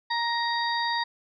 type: harmonic tone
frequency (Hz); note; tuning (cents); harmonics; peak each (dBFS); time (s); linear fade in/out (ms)
938; A#5; +11; 1 / 2 / 4 / 5; -27 / -30 / -33 / -34; 0.1-1.04; 10
effects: none